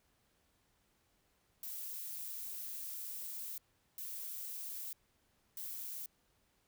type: noise bursts at uneven times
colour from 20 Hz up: violet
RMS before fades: -44 dBFS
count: 3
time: 1.63-3.58 / 3.98-4.93 / 5.57-6.06 s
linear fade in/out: 2 ms
effects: pink hiss -75 dBFS RMS until 6.67 s